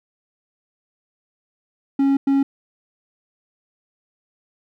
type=tone bursts at uneven times; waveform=triangle; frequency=275 Hz; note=C#4; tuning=14 cents flat; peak=-12 dBFS; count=2; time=1.99-2.17 / 2.27-2.43 s; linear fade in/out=5 ms; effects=none